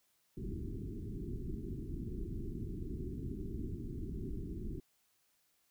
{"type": "low-pass noise", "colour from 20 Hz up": "pink", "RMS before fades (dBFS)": -41, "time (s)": [0.37, 4.8], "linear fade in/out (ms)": 5, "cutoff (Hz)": 400, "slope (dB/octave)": 96, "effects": ["white hiss -75 dBFS RMS until 5.7 s"]}